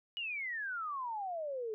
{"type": "exponential sweep", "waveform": "sine", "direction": "down", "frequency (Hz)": [2939, 420], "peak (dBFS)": -36, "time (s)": [0.17, 1.74], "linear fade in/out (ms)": 0, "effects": []}